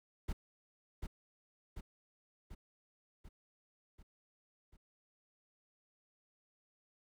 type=noise with echo; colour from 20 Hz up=brown; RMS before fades=-37 dBFS; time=0.28-0.33 s; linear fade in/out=10 ms; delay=740 ms; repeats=6; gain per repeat=-4 dB; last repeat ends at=4.77 s; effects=none